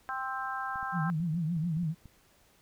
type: harmonic tone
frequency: 262.5 Hz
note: C4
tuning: 6 cents sharp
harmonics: 3 / 4 / 5 / 6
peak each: -38 / -38 / -38 / -38 dBFS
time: 0.09-1.1 s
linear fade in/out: 0 ms
type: clicks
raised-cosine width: 5 ms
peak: -37 dBFS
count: 9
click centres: 0.758 / 0.829 / 1.202 / 1.344 / 1.567 / 1.641 / 1.77 / 1.832 / 2.057 s
type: tone with vibrato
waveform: sine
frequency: 164.81 Hz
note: E3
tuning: in tune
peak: -28 dBFS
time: 0.92-1.95 s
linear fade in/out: 50 ms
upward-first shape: triangle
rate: 7 Hz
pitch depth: 160 cents each way
effects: pink hiss -64 dBFS RMS until 2.61 s